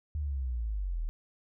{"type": "linear sweep", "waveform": "sine", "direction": "down", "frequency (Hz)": [76.8, 36.79], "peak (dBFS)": -30, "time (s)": [0.15, 1.09], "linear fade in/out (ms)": 0, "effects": []}